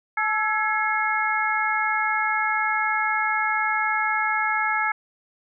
sine tone cluster, 863 / 1322 / 1678 / 2162 Hz, A5 / E6 / G#6 / C#7, -34 / +5 / +17 / -44 cents, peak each -26 dBFS, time 0.17-4.92 s, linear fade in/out 5 ms, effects none

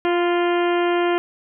harmonic tone with a mistuned harmonic, 349.4 Hz, F4, 1 cent sharp, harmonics 1 / 2 / 3 / 4 / 5 / 6 / 7 / 8 / 9, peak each -18 / -24 / -28 / -30 / -32 / -34 / -35 / -36 / -37 dBFS, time 0.05-1.18 s, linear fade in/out 0 ms, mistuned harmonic 3, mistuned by -20 cents, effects none

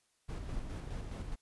brown noise with tremolo, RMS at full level -39 dBFS, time 0.28-1.36 s, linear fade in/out 20 ms, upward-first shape square, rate 4.8 Hz, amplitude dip 35%, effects white hiss -75 dBFS RMS until 1.41 s + resampled to 24000 Hz

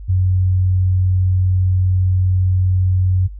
sine tone, 92.5 Hz, F#2, in tune, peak -12 dBFS, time 0.08-3.28 s, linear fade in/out 20 ms, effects noise-tail reverb RT60 0.1 s tail -26 dB re dry + added 50 Hz sine -29 dBFS peak until 3.39 s

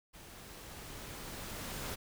pink noise with level ramp, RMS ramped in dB -53 to -40 dBFS, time 0.13-1.96 s, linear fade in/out 20 ms, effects none

